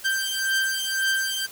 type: beating tone pair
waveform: sawtooth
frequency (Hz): 1568 / 1569.9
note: G6 / G6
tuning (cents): 0 / +2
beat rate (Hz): 1.9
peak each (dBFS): -22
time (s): 0.04-1.47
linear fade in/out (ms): 20
effects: white hiss -43 dBFS RMS until 1.51 s